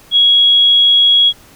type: tone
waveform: sine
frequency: 3322 Hz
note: G#7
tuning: in tune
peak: -6 dBFS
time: 0.11-1.33 s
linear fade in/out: 50 ms
effects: pink hiss -43 dBFS RMS until 1.55 s